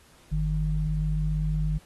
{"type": "tone pair together", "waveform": "sine", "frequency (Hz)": [48.88, 154.5], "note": ["G1", "D#3"], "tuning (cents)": [-4, -12], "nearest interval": "octave + minor sixth", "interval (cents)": 1992, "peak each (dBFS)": -26, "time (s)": [0.31, 1.79], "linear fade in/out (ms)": 20, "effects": ["pink hiss -57 dBFS RMS until 1.85 s", "AAC 32 kbps"]}